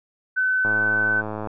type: tone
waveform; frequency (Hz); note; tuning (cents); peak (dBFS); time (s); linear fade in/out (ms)
sine; 1515; F#6; +40; -18; 0.36-1.22; 20
type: click train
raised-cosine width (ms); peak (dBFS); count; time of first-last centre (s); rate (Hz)
1; -16; 89; 0.65-1.472; 107
effects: none